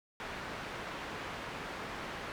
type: low-pass noise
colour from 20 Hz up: white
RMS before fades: -42 dBFS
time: 0.2-2.32 s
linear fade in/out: 0 ms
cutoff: 1800 Hz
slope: 12 dB/octave
effects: none